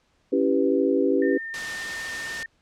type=chord; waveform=sine; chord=C# half-diminished seventh; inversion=none; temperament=equal; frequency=277.2 / 329.6 / 392 / 493.9 Hz; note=C#4 / E4 / G4 / B4; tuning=0 / 0 / 0 / 0 cents; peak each=-23 / -26 / -23 / -25 dBFS; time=0.32-1.38 s; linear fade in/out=10 ms
type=tone; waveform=sine; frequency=1812 Hz; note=A#6; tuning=50 cents flat; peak=-31 dBFS; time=1.22-2.46 s; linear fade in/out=2 ms
type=noise; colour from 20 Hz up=white; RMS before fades=-33 dBFS; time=1.54-2.43 s; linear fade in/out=0 ms
effects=pink hiss -66 dBFS RMS until 2.61 s + low-pass 6000 Hz 12 dB/octave